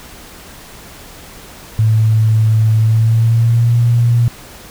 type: tone with pitch glide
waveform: sine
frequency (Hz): 110 to 118.58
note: A2 to A#2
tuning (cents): 0 to +30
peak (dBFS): -8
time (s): 1.79-4.28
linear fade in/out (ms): 0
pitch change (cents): +130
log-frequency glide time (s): 2.76-3.78
effects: pink hiss -36 dBFS RMS until 4.7 s